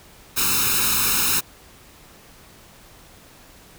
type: noise with comb filter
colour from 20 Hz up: white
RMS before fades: -20 dBFS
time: 0.36-1.41 s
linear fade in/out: 20 ms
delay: 0.76 ms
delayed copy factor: +0.9
effects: pink hiss -48 dBFS RMS until 3.78 s